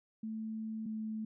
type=tone pair in turn; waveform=sine; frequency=220 / 218.2 Hz; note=A3 / A3; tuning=0 / -14 cents; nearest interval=unison; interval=14 cents; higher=first; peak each=-37 / -36 dBFS; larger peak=second; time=0.23-0.86 / 0.86-1.25 s; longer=first; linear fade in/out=5 ms; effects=none